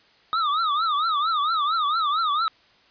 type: tone with vibrato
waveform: square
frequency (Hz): 1244.5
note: D#6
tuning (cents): 0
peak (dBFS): -21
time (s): 0.33-2.48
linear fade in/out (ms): 0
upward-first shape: triangle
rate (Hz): 4.4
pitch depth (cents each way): 180
effects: white hiss -57 dBFS RMS until 2.9 s + resampled to 11025 Hz